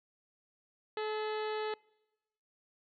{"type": "harmonic tone with a mistuned harmonic", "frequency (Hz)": 430.2, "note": "A4", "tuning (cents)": -39, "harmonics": [1, 2, 3, 4, 5, 6, 7, 8, 9, 10], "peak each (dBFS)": [-35, -41, -45, -47, -49, -51, -52, -53, -54, -55], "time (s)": [0.97, 1.74], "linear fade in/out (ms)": 2, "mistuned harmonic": 5, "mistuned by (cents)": -74, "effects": ["noise-tail reverb RT60 1.0 s tail -25 dB re dry"]}